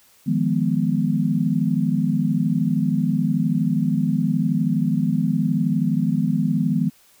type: chord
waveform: sine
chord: F half-diminished seventh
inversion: third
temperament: equal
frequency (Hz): 155.56 / 174.61 / 207.7 / 246.9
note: Eb3 / F3 / Ab3 / Cb4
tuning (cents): 0 / 0 / 0 / 0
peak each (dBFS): -23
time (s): 0.26-6.9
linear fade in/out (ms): 20
effects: white hiss -55 dBFS RMS until 7.2 s